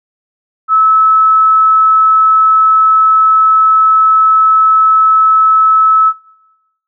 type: tone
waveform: sine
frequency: 1300 Hz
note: E6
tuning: 24 cents flat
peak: -5 dBFS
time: 0.68-6.13 s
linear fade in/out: 50 ms
effects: noise-tail reverb RT60 0.9 s tail -19 dB re dry